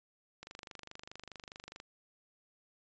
click train, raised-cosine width 0.2 ms, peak -29 dBFS, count 35, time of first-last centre 0.43-1.801 s, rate 24.8 Hz, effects resampled to 16000 Hz

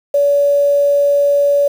sine tone with quantisation, 570 Hz, C#5, 48 cents sharp, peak -9 dBFS, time 0.14-1.68 s, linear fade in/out 5 ms, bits 6, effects none

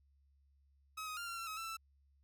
sawtooth tone with pitch steps, 1275 / 1254 / 1395 / 1373 / 1353 / 1276 / 1335 / 1328 Hz, D#6 / D#6 / F6 / F6 / E6 / D#6 / E6 / E6, +42 / +13 / -2 / -30 / +45 / +43 / +22 / +12 cents, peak -38 dBFS, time 0.97-1.77 s, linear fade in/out 10 ms, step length 100 ms, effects added 69 Hz sine -68 dBFS peak until 2.23 s

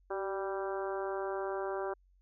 harmonic tone with a mistuned harmonic, 195.5 Hz, G3, 4 cents flat, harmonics 2 / 3 / 4 / 5 / 6 / 7 / 8, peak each -36 / -40 / -42 / -44 / -46 / -47 / -48 dBFS, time 0.1-1.94 s, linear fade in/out 10 ms, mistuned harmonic 2, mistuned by -29 cents, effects added 46 Hz sine -63 dBFS peak until 2.21 s

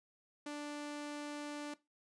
sawtooth tone, 293.7 Hz, D4, in tune, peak -37 dBFS, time 0.46-1.74 s, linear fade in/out 5 ms, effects noise-tail reverb RT60 0.2 s tail -17 dB re dry + resampled to 22050 Hz

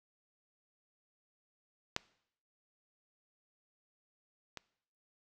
clicks, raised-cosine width 0.2 ms, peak -14 / -25 dBFS, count 2, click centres 1.964 / 4.573 s, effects noise-tail reverb RT60 0.7 s tail -22 dB re dry

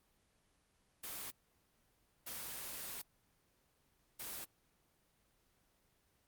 white noise bursts at uneven times, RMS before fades -45 dBFS, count 3, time 1.03-1.31 / 2.26-3.02 / 4.19-4.45 s, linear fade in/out 10 ms, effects pink hiss -75 dBFS RMS until 6.27 s + Opus 24 kbps

